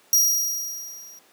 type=tone with level ramp; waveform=sawtooth; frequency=5710 Hz; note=F8; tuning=37 cents sharp; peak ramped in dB=-11 to -41 dBFS; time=0.13-1.19 s; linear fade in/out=2 ms; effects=pink hiss -56 dBFS RMS until 1.32 s + high-pass 300 Hz 12 dB/octave